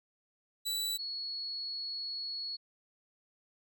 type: tone pair in turn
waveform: sawtooth / sine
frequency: 3951 / 4362 Hz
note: B7 / C#8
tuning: 0 / -29 cents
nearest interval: major second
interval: 171 cents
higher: second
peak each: -29 / -36 dBFS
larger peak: first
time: 0.65-0.98 / 0.98-2.57 s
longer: second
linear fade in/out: 20 ms
effects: none